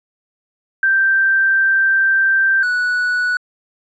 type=tone pair in turn; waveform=sine / triangle; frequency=1568 / 1475.5 Hz; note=G6 / F#6; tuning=0 / -5 cents; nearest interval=minor second; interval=105 cents; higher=first; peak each=-11 / -13 dBFS; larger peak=first; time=0.83-2.63 / 2.63-3.37 s; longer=first; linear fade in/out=2 ms; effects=resampled to 16000 Hz